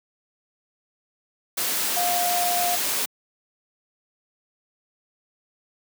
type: tone in noise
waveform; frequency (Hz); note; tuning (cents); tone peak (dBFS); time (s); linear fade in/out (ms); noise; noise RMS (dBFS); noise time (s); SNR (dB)
sine; 707; F5; +21; -23; 1.96-2.76; 10; white; -25; 1.57-3.06; -1
effects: high-pass 200 Hz 12 dB/octave